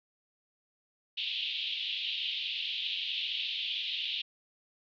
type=band-pass noise; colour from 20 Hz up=pink; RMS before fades=-35 dBFS; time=1.17-4.22 s; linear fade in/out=10 ms; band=2800 to 3700 Hz; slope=48 dB/octave; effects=none